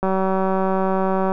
click train, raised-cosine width 1 ms, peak -8 dBFS, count 246, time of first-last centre 0.03-1.319 s, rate 190 Hz, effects none

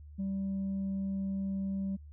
sine tone, 194.2 Hz, G3, 16 cents flat, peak -29 dBFS, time 0.18-1.97 s, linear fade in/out 20 ms, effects tanh soft clip ceiling -30 dBFS + added 74 Hz sine -47 dBFS peak until 2.12 s

